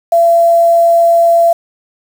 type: tone with quantisation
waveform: sine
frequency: 677 Hz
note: E5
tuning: 46 cents sharp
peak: -5 dBFS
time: 0.12-1.53 s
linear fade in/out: 5 ms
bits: 5
effects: none